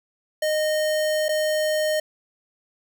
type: tone with dropouts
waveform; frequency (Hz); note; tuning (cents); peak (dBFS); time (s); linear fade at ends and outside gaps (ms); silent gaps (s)
square; 616; D#5; -17; -21; 0.42-2; 5; 1.284-1.29
effects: none